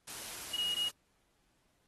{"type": "tone in noise", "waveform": "sine", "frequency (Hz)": 2885, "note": "F#7", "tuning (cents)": -44, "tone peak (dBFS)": -31, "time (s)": [0.53, 0.89], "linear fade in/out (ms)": 10, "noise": "white", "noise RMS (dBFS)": -44, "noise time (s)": [0.07, 0.91], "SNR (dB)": 10, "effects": ["pink hiss -75 dBFS RMS until 1.87 s", "AAC 32 kbps"]}